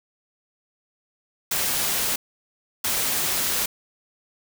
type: noise bursts at uneven times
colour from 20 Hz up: white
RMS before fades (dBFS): -24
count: 2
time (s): 1.51-2.16 / 2.84-3.66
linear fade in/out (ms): 5
effects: none